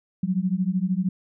sine beating tone pair, 179 / 192 Hz, F3 / G3, +43 / -36 cents, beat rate 13 Hz, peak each -24 dBFS, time 0.23-1.09 s, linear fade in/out 5 ms, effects none

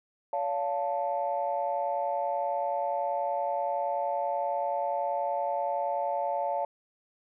sine chord, Db augmented, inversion none, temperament equal with one note detuned, 568 / 698.5 / 880 Hz, Db5 / F5 / A5, +42 / 0 / 0 cents, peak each -31 dBFS, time 0.33-6.65 s, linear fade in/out 2 ms, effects tanh soft clip ceiling -18 dBFS

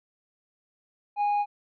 sine tone with tanh clipping, 823 Hz, G#5, 16 cents flat, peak -23 dBFS, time 1.16-1.46 s, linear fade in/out 50 ms, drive 3 dB, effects none

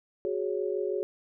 sine chord, F# suspended second, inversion none, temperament just, 370 / 416.2 / 555 Hz, F#4 / G#4 / C#5, 0 / +4 / +2 cents, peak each -31 / -31 / -35 dBFS, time 0.25-1.03 s, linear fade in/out 0 ms, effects none

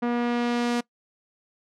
sawtooth tone with low-pass filter sweep, 239.8 Hz, A#3, 49 cents sharp, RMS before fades -25 dBFS, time 0.02-0.81 s, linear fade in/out 10 ms, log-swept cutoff 1600 to 8000 Hz, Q 0.73, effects noise-tail reverb RT60 0.1 s tail -22 dB re dry

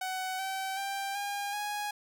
sawtooth tone with pitch steps, 749 / 768.3 / 788.1 / 808.3 / 829.1 Hz, F#5 / G5 / G5 / G#5 / G#5, +21 / -35 / +9 / -47 / -3 cents, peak -29 dBFS, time 0.01-1.91 s, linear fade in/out 5 ms, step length 380 ms, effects none

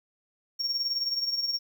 triangle tone with tremolo, 5530 Hz, F8, 18 cents flat, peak -22 dBFS, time 0.59-1.59 s, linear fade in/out 20 ms, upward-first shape sine, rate 19 Hz, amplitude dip 65%, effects tanh soft clip ceiling -20 dBFS + 10-bit

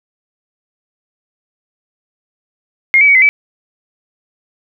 sine tone with pitch steps, 2135 / 2292 / 2247 / 2050 / 2299 Hz, C7 / D7 / C#7 / C7 / D7, +34 / -43 / +23 / -36 / -37 cents, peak -5 dBFS, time 2.94-3.29 s, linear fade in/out 0 ms, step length 70 ms, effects none

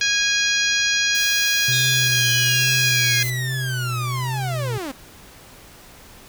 harmonic tone, 824 Hz, G#5, 14 cents flat, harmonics 2 / 3 / 4 / 5 / 6 / 7 / 8, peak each -22 / -24 / -25 / -26 / -27 / -27 / -28 dBFS, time 0.01-3.23 s, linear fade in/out 2 ms
blue noise, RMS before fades -30 dBFS, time 1.15-3.3 s, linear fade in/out 0 ms
triangle tone with vibrato, 125.8 Hz, B2, 32 cents sharp, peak -21 dBFS, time 1.68-4.78 s, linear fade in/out 5 ms, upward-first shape triangle, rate 1.2 Hz, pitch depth 66 cents each way
sawtooth linear sweep, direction down, 3706 to 246.9 Hz, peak -23 dBFS, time 1.72-4.92 s, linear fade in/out 10 ms
effects pink hiss -45 dBFS RMS until 6.28 s

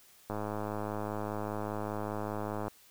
click train, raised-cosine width 1 ms, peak -22 dBFS, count 251, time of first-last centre 0.3-2.681 s, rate 105 Hz, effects white hiss -60 dBFS RMS until 2.9 s

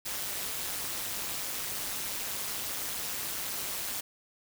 white noise with amplitude modulation, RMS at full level -32 dBFS, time 0.05-4.01 s, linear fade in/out 10 ms, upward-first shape sine, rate 205 Hz, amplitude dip 75%, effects none

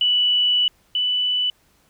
sine tone pair in turn, 2960 / 2981 Hz, F#7 / F#7, 0 / +12 cents, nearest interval unison, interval 12 cents, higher second, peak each -15 / -18 dBFS, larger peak first, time 0.01-0.68 / 0.95-1.5 s, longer first, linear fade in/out 2 ms, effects pink hiss -60 dBFS RMS until 1.89 s

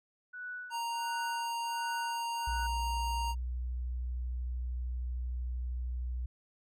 sine tone with tremolo, 1480 Hz, F#6, in tune, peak -38 dBFS, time 0.33-2.67 s, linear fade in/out 10 ms, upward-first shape sine, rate 1.4 Hz, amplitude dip 100%
square tone, 932.3 Hz, A#5, in tune, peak -34 dBFS, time 0.7-3.35 s, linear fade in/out 50 ms
sine tone with vibrato, 61.6 Hz, B1, 4 cents flat, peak -33 dBFS, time 2.47-6.26 s, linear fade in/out 5 ms, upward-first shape sine, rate 13 Hz, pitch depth 11 cents each way
effects low-pass 12000 Hz 12 dB/octave

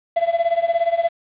triangle tone with tremolo, 675 Hz, E5, 41 cents sharp, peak -11 dBFS, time 0.16-1.09 s, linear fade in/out 10 ms, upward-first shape sine, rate 17 Hz, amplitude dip 85%, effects resampled to 8000 Hz + 7-bit

